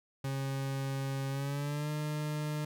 40% pulse tone with pitch glide, 135.9 to 150.79 Hz, C#3 to D3, -34 to +46 cents, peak -32 dBFS, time 0.24-2.65 s, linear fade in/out 5 ms, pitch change +180 cents, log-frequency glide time 1.3-1.9 s, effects none

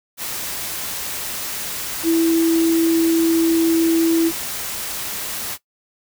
sine tone in noise, 329.6 Hz, E4, in tune, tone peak -13 dBFS, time 2.03-4.32 s, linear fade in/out 50 ms, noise white, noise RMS -27 dBFS, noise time 0.17-5.58 s, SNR +11 dB, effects noise-tail reverb RT60 0.1 s tail -18 dB re dry

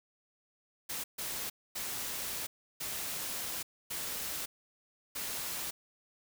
white noise bursts at uneven times, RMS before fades -38 dBFS, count 6, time 0.89-1.04 / 1.18-1.5 / 1.75-2.47 / 2.8-3.63 / 3.9-4.46 / 5.15-5.71 s, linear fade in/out 10 ms, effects none

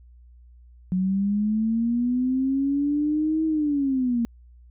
sine linear two-way sweep, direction up then down, 182 to 320 to 229.5 Hz, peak -20 dBFS, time 0.92-4.25 s, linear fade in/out 0 ms, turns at 3.45 s, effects added 60 Hz sine -47 dBFS peak until 4.7 s

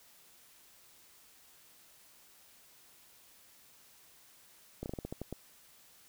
slowing click train, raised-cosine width 2 ms, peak -25 dBFS, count 9, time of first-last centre 4.83-5.326 s, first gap 29 ms, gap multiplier 1.21, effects white hiss -61 dBFS RMS until 6.08 s

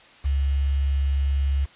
sine tone with quantisation, 69.3 Hz, C#2, in tune, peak -19 dBFS, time 0.24-1.66 s, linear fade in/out 20 ms, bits 7, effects white hiss -50 dBFS RMS until 1.75 s + resampled to 8000 Hz

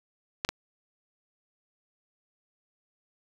clicks, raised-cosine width 0.2 ms, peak -10 dBFS, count 2, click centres 0.449 / 0.49 s, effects 7-bit

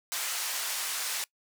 white band-pass noise, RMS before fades -33 dBFS, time 0.12-1.24 s, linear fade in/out 0 ms, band 810 to 11000 Hz, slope 12 dB/octave, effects noise-tail reverb RT60 0.1 s tail -22 dB re dry

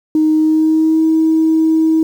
sine tone with pitch glide, 311.1 to 319.5 Hz, D#4 to D#4, 0 to +46 cents, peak -8 dBFS, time 0.15-2.03 s, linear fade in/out 2 ms, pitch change +46 cents, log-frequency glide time 0.32-1.01 s, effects tanh soft clip ceiling -4 dBFS + 7-bit

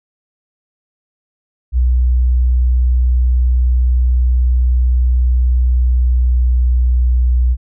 sine tone with pitch glide, 61.9 to 61.51 Hz, B1 to B1, +5 to -6 cents, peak -9 dBFS, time 1.72-7.57 s, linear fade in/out 50 ms, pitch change -11 cents, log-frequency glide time 5.67-6.58 s, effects none

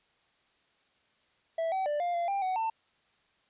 triangle tone with pitch steps, 657 / 762 / 590 / 701 / 688 / 793 / 747 / 895 Hz, E5 / G5 / D5 / F5 / F5 / G5 / F#5 / A5, -6 / -49 / +8 / +6 / -26 / +20 / +16 / +29 cents, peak -26 dBFS, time 1.58-2.7 s, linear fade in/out 5 ms, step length 140 ms, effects white hiss -69 dBFS RMS until 3.49 s + resampled to 8000 Hz

